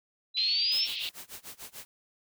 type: exponential sweep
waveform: sine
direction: up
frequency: 3951 to 5500 Hz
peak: -25 dBFS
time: 0.34-0.88 s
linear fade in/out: 50 ms
type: band-pass noise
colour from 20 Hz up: white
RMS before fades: -35 dBFS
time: 0.37-1.09 s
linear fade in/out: 0 ms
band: 2600 to 4200 Hz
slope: 48 dB/octave
type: noise with tremolo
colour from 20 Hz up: white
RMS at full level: -42 dBFS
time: 0.72-1.85 s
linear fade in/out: 0 ms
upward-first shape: sine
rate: 6.8 Hz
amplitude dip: 95%
effects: none